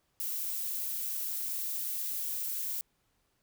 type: noise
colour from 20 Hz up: violet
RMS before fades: -35 dBFS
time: 0.2-2.81 s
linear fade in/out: 0 ms
effects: pink hiss -75 dBFS RMS until 3.42 s